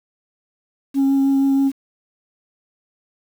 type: tone with vibrato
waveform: sine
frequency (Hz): 273.1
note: C#4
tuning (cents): -26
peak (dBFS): -11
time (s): 0.94-1.72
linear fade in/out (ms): 50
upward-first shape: triangle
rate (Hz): 6.3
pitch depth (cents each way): 13
effects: tanh soft clip ceiling -12 dBFS + 7-bit